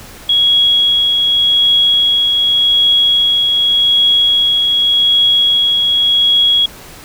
sine tone with tremolo, 3322 Hz, G#7, in tune, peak -7 dBFS, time 0.29-6.66 s, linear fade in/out 5 ms, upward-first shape triangle, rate 0.86 Hz, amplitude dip 30%, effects pink hiss -35 dBFS RMS until 7.04 s

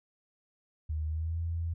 sine tone with pitch glide, 77.5 to 83.54 Hz, D#2 to E2, -6 to +24 cents, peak -30 dBFS, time 0.89-1.74 s, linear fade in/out 10 ms, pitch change +130 cents, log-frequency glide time 1.07-1.39 s, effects none

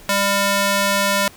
square tone with high-pass filter, 200 Hz, G3, 35 cents sharp, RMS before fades -18 dBFS, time 0.09-1.28 s, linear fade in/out 2 ms, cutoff 570 Hz, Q 0.5, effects pink hiss -44 dBFS RMS until 1.36 s

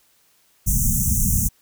pink band-stop noise, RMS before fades -19 dBFS, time 0.66-1.49 s, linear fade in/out 20 ms, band 230 to 6000 Hz, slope 96 dB/octave, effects white hiss -60 dBFS RMS until 1.61 s

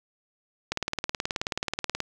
click train, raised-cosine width 0.2 ms, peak -10 dBFS, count 25, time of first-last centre 0.72-2.003 s, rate 18.7 Hz, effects none

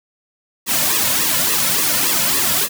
white noise with flanger, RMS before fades -17 dBFS, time 0.66-2.69 s, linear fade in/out 50 ms, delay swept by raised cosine 1.3 to 2.6 ms, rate 3.5 Hz, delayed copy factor -1, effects none

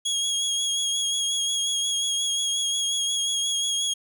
25% pulse tone with vibrato, 3300 Hz, G#7, 12 cents flat, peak -19 dBFS, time 0.05-3.94 s, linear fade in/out 10 ms, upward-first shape sine, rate 5.6 Hz, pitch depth 25 cents each way, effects none

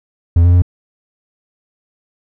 triangle tone with pitch steps, 85 / 87.8 / 88.7 Hz, F2 / F2 / F2, -46 / +10 / +27 cents, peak -4 dBFS, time 0.36-0.621 s, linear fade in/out 5 ms, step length 87 ms, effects none

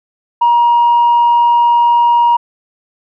sine tone, 949 Hz, A#5, 31 cents sharp, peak -5 dBFS, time 0.41-2.37 s, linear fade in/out 10 ms, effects tanh soft clip ceiling -4 dBFS

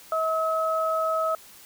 sine tone pair together, 642 / 1284 Hz, E5 / E6, -46 / -46 cents, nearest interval octave, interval 1200 cents, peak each -25 dBFS, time 0.12-1.35 s, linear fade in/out 2 ms, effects white hiss -49 dBFS RMS until 1.65 s

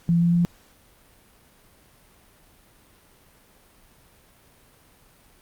sine tone with pitch steps, 169.9 / 171.38 / 172.87 Hz, F3 / F3 / F3, -47 / -32 / -17 cents, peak -16 dBFS, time 0.09-0.45 s, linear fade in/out 0 ms, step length 120 ms, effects pink hiss -56 dBFS RMS until 5.41 s + Opus 48 kbps

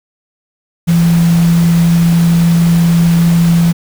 sine tone in noise, 168.9 Hz, E3, 42 cents sharp, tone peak -6 dBFS, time 0.87-3.73 s, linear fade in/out 20 ms, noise pink, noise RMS -24 dBFS, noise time 0.87-3.73 s, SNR +15 dB, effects none

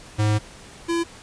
square tone pair in turn, 106.2 / 337.2 Hz, G#2 / E4, +39 / +39 cents, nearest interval octave + minor sixth, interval 2000 cents, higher second, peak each -18 / -21 dBFS, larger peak first, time 0.18-0.39 / 0.88-1.04 s, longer first, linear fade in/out 20 ms, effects pink hiss -44 dBFS RMS until 1.22 s + resampled to 22050 Hz

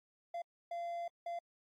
triangle tone bursts at uneven times, 687 Hz, F5, 29 cents flat, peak -36 dBFS, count 3, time 0.34-0.42 / 0.71-1.08 / 1.26-1.39 s, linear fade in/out 5 ms, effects AAC 64 kbps

